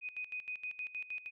sine tone with tremolo, 2496 Hz, D#7, 5 cents sharp, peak -37 dBFS, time 0.01-1.31 s, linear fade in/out 50 ms, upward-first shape square, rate 6.4 Hz, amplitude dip 80%, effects none

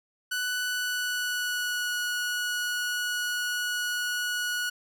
sawtooth tone with pitch glide, 1487 to 1462.3 Hz, F#6 to F#6, +8 to -21 cents, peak -24 dBFS, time 0.31-4.7 s, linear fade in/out 10 ms, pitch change -29 cents, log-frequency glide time 0.66-1.98 s, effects none

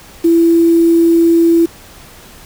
sine tone with quantisation, 334.3 Hz, E4, 24 cents sharp, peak -6 dBFS, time 0.24-1.66 s, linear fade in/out 10 ms, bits 5, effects pink hiss -38 dBFS RMS until 2.45 s

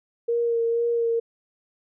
sine tone with vibrato, 466.2 Hz, A#4, in tune, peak -20 dBFS, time 0.28-1.2 s, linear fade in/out 10 ms, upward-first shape sine, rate 2.1 Hz, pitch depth 19 cents each way, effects none

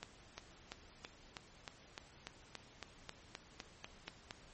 accelerating click train, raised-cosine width 0.2 ms, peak -26 dBFS, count 16, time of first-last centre 0.03-4.309 s, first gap 350 ms, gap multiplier 0.97, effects pink hiss -61 dBFS RMS until 4.53 s + MP3 32 kbps

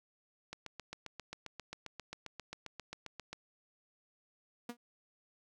click train, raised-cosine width 0.2 ms, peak -26 dBFS, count 22, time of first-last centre 0.53-3.33 s, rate 7.5 Hz
sawtooth tone with exponential decay, 239.4 Hz, A#3, 46 cents sharp, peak -33 dBFS, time 4.69-4.77 s, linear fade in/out 5 ms, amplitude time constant 17 ms
effects none

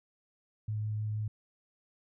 sine tone with vibrato, 107 Hz, A2, 48 cents flat, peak -31 dBFS, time 0.68-1.28 s, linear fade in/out 5 ms, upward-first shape sine, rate 6.3 Hz, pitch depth 8 cents each way, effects none

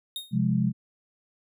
45% pulse tone with exponential decay, 3710 Hz, A#7, 9 cents flat, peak -29 dBFS, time 0.16-0.37 s, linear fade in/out 1 ms, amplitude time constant 45 ms
sine chord, F minor, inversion second, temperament equal with one note detuned, 130.81 / 175.22 / 207.7 Hz, C3 / F3 / Ab3, 0 / +6 / 0 cents, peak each -26 / -26 / -25 dBFS, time 0.31-0.73 s, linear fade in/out 50 ms
effects none

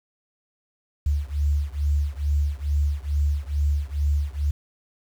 sine beating tone pair, 71.7 / 74 Hz, D2 / D2, -41 / +14 cents, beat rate 2.3 Hz, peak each -23 / -24 dBFS, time 1.06-4.51 s, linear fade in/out 5 ms, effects 8-bit

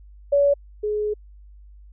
sine tone pair in turn, 568 / 421.2 Hz, C#5 / G#4, +42 / +24 cents, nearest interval perfect fourth, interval 518 cents, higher first, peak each -14 / -21 dBFS, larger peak first, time 0.32-0.54 / 0.83-1.14 s, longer second, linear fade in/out 10 ms, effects added 50 Hz sine -43 dBFS peak until 1.92 s

